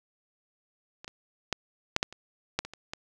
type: clicks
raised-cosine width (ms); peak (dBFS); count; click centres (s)
0.2; -26 / -22 / -10 / -6 / -8 / -27 / -9 / -22 / -26 / -18; 10; 1.045 / 1.079 / 1.527 / 1.964 / 2.029 / 2.126 / 2.59 / 2.65 / 2.736 / 2.935
effects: none